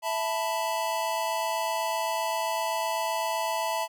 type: chord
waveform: square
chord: E suspended fourth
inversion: none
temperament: equal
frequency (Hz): 659.3 / 880 / 987.8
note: E5 / A5 / B5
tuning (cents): 0 / 0 / 0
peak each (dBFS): -32 / -31 / -33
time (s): 0.02-3.88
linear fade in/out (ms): 50
effects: none